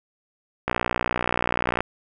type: click train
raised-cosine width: 0.5 ms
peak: -7 dBFS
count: 69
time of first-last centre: 0.68-1.806 s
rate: 60.4 Hz
effects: none